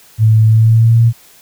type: tone with pitch glide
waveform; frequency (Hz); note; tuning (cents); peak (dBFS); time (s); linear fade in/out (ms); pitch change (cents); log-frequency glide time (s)
sine; 110 to 115.94; A2 to A#2; 0 to -9; -5; 0.18-1.13; 50; +91; 0.47-1.02
effects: white hiss -44 dBFS RMS until 1.41 s